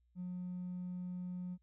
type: tone with hard clipping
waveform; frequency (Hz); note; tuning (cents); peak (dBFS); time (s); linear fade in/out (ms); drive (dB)
sine; 180; F#3; -47; -40; 0.15-1.58; 50; 1
effects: added 60 Hz sine -70 dBFS peak until 1.62 s